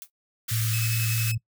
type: noise with exponential decay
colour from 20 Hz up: blue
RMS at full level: -35 dBFS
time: 0.02-0.1 s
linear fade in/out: 0 ms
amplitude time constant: 16 ms
type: high-pass noise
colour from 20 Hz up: white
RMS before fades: -31 dBFS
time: 0.48-1.32 s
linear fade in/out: 10 ms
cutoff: 1200 Hz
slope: 96 dB/octave
type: tone with pitch glide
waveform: sine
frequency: 112 to 113.24 Hz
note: A2 to A#2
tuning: +31 to -50 cents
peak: -24 dBFS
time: 0.51-1.38 s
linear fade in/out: 10 ms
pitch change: +19 cents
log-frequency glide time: 0.73-1.14 s
type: tone with tremolo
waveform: sawtooth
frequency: 2587 Hz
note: E7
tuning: 33 cents flat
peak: -28 dBFS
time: 0.73-1.35 s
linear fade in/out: 5 ms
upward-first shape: sine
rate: 11 Hz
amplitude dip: 50%
effects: noise-tail reverb RT60 0.1 s tail -22 dB re dry